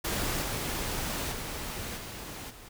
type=noise with level steps; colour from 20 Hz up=pink; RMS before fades=-31 / -33 / -37 / -41 / -49 dBFS; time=0.04-2.69 s; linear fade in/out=10 ms; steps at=0.41 / 1.31 / 1.96 / 2.49 s; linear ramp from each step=20 ms; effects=none